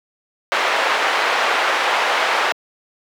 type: band-pass noise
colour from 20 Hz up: pink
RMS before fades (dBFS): -18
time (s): 0.52-2.52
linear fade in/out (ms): 0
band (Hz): 640 to 2600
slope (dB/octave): 12
effects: high-pass 400 Hz 12 dB/octave